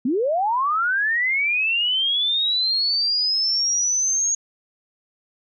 sine linear sweep, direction up, 225.3 to 6630 Hz, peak -18 dBFS, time 0.05-4.35 s, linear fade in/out 5 ms, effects none

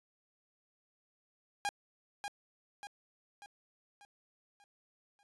sawtooth tone with echo, 813 Hz, G#5, 37 cents flat, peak -28 dBFS, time 1.65-1.69 s, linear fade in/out 0 ms, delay 590 ms, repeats 6, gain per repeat -6 dB, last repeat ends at 5.23 s, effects resampled to 24000 Hz

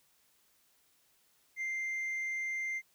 sine tone with tanh clipping, 2093 Hz, C7, in tune, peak -34 dBFS, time 1.56-2.82 s, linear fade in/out 50 ms, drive 2 dB, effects white hiss -70 dBFS RMS until 2.94 s

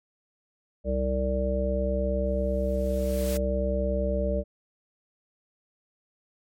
harmonic tone, 64.9 Hz, C2, 13 cents flat, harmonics 1 / 3 / 5 / 7 / 9, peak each -27 / -31 / -38 / -33 / -28 dBFS, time 0.84-4.44 s, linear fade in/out 50 ms
white noise with exponential growth, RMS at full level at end -35 dBFS, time 2.26-3.37 s, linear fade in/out 0 ms, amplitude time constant 240 ms
effects MP3 64 kbps

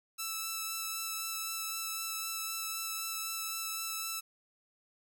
5% pulse tone with vibrato, 1318.5 Hz, E6, in tune, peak -24 dBFS, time 0.18-4.21 s, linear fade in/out 20 ms, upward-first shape sine, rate 3.9 Hz, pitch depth 10 cents each way, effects none

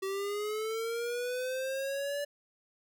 square linear sweep, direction up, 382.5 to 580 Hz, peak -33 dBFS, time 0.02-2.25 s, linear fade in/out 10 ms, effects none

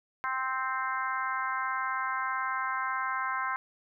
harmonic tone, 261.6 Hz, C4, in tune, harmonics 3 / 4 / 5 / 6 / 7 / 8, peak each -40 / -32 / -36 / -35 / -43 / -41 dBFS, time 0.24-3.56 s, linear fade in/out 0 ms, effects none

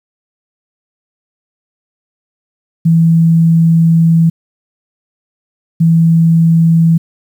sine tone pair in turn, 164.81 / 164.81 Hz, E3 / E3, 0 / 0 cents, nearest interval unison, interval 0 cents, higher neither, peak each -5 dBFS, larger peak neither, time 2.85-4.3 / 5.8-6.98 s, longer first, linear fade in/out 10 ms, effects 7-bit

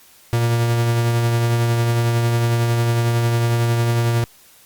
45% pulse tone with tremolo, 117.5 Hz, A#2, 14 cents sharp, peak -14 dBFS, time 0.33-4.24 s, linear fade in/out 0 ms, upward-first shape triangle, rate 11 Hz, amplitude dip 30%, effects white hiss -49 dBFS RMS until 4.65 s + Opus 48 kbps

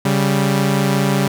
sawtooth tone pair together, 139.19 / 196 Hz, C#3 / G3, +7 / 0 cents, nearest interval tritone, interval 593 cents, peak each -13 dBFS, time 0.05-1.28 s, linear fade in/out 5 ms, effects none

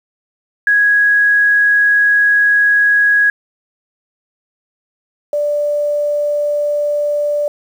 sine tone pair in turn, 1661.2 / 587.3 Hz, G#6 / D5, 0 / 0 cents, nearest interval octave + tritone, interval 1800 cents, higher first, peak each -8 / -13 dBFS, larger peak first, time 0.67-3.3 / 5.33-7.48 s, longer first, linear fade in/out 2 ms, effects 7-bit

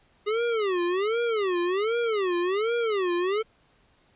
square tone with vibrato, 405.9 Hz, G#4, 40 cents flat, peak -24 dBFS, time 0.26-3.43 s, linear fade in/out 20 ms, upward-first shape sine, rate 1.3 Hz, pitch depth 270 cents each way, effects pink hiss -63 dBFS RMS until 4.15 s + resampled to 8000 Hz

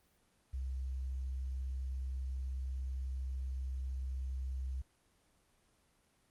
sine tone with quantisation, 65.2 Hz, C2, 5 cents flat, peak -36 dBFS, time 0.53-4.82 s, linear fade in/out 10 ms, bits 11, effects pink hiss -72 dBFS RMS until 6.3 s + Opus 24 kbps

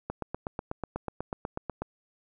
click train, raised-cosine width 1 ms, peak -18 dBFS, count 15, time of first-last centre 0.1-1.82 s, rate 8.14 Hz, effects none

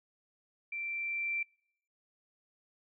sine tone with level ramp, 2349 Hz, D7, in tune, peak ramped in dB -36 to -31 dBFS, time 0.72-1.43 s, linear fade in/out 5 ms, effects noise-tail reverb RT60 0.7 s tail -26 dB re dry

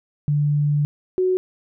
sine tone pair in turn, 146.8 / 369.9 Hz, D3 / F#4, 0 / 0 cents, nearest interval octave + major third, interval 1600 cents, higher second, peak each -16 dBFS, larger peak neither, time 0.28-0.85 / 1.18-1.37 s, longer first, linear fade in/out 0 ms, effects none

